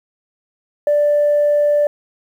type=tone; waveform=sine; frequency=587.3 Hz; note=D5; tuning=in tune; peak=-10 dBFS; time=0.87-1.87 s; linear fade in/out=2 ms; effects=tanh soft clip ceiling -8 dBFS + 8-bit